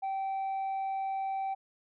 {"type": "tone", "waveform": "sine", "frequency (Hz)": 775, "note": "G5", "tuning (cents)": -20, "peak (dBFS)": -28, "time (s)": [0.02, 1.55], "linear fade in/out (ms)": 20, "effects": ["tanh soft clip ceiling -30 dBFS"]}